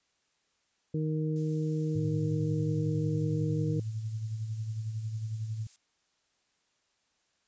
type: harmonic tone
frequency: 155.56 Hz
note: D#3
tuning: in tune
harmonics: 1 / 2 / 3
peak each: -29 / -35 / -37 dBFS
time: 0.94-3.8 s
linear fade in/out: 5 ms
type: noise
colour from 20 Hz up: violet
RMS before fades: -49 dBFS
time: 1.36-5.76 s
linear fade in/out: 0 ms
type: tone with tremolo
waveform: sine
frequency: 110 Hz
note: A2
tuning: in tune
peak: -30 dBFS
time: 1.95-5.67 s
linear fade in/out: 5 ms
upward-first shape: sine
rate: 11 Hz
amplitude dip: 50%
effects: white hiss -74 dBFS RMS until 7.47 s + resampled to 16000 Hz